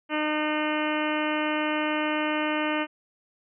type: harmonic tone with a mistuned harmonic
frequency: 304.5 Hz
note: D#4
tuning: 37 cents flat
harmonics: 1 / 2 / 3 / 4 / 5 / 6 / 7 / 8 / 9 / 10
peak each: -28 / -31 / -33 / -34 / -35 / -36 / -36 / -37 / -38 / -38 dBFS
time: 0.09-2.87 s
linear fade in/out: 50 ms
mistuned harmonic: 10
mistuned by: -28 cents
effects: none